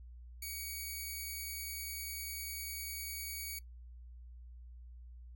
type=tone; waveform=5% pulse; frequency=2255 Hz; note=C#7; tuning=29 cents sharp; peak=-31 dBFS; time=0.42-3.59 s; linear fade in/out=5 ms; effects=noise-tail reverb RT60 0.1 s tail -20 dB re dry + added 60 Hz sine -49 dBFS peak until 5.35 s